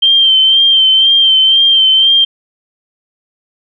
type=tone with vibrato; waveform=sine; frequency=3136 Hz; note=G7; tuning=in tune; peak=-5 dBFS; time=0.02-2.25 s; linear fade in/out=10 ms; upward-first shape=sine; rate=2 Hz; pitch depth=34 cents each way; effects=none